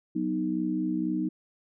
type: chord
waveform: sine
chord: B major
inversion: second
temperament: equal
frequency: 185 / 246.9 / 311.1 Hz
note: F#3 / B3 / D#4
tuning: 0 / 0 / 0 cents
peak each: -32 / -32 / -28 dBFS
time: 0.15-1.29 s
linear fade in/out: 10 ms
effects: none